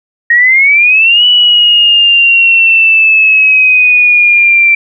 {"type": "exponential two-way sweep", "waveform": "sine", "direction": "up then down", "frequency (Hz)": [1864.7, 2960, 2345], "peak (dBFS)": -3, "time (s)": [0.3, 4.75], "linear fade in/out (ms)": 5, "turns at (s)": 1.25, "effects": []}